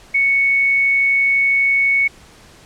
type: tone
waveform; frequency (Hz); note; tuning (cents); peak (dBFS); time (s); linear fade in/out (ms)
sine; 2217; C#7; 0; -12; 0.14-2.08; 10
effects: pink hiss -45 dBFS RMS until 2.65 s + low-pass 9000 Hz 12 dB/octave